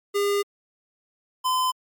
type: tone pair in turn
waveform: square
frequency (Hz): 404.9 / 1022.1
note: G#4 / C6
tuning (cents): -44 / -41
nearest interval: octave + major third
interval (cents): 1603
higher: second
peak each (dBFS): -21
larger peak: neither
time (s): 0.14-0.43 / 1.44-1.72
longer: first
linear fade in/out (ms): 20
effects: MP3 96 kbps